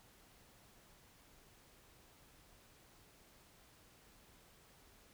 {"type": "silence", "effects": ["pink hiss -65 dBFS RMS until 5.13 s"]}